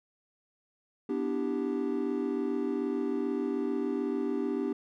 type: chord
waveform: triangle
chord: E minor seventh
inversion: second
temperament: equal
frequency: 246.9 / 293.7 / 329.6 / 392 Hz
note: B3 / D4 / E4 / G4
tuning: 0 / 0 / 0 / 0 cents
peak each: -32 / -31 / -37 / -31 dBFS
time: 1.09-4.73 s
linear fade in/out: 5 ms
effects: none